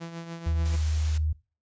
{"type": "tone with tremolo", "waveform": "sawtooth", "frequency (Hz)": 167.3, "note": "E3", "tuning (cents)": 26, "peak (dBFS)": -30, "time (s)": [0, 0.77], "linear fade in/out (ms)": 20, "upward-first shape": "triangle", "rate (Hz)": 6.9, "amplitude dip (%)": 60}
{"type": "tone with pitch glide", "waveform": "sine", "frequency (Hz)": [77.78, 77.2], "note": ["D#2", "D#2"], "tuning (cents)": [0, -13], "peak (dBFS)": -23, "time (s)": [0.46, 1.33], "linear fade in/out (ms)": 10, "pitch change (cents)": -13, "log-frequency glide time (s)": [0.57, 0.8]}
{"type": "noise", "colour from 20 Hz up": "white", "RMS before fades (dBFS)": -40, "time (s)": [0.65, 1.18], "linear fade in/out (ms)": 5}
{"effects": ["noise-tail reverb RT60 0.3 s tail -19 dB re dry", "resampled to 16000 Hz"]}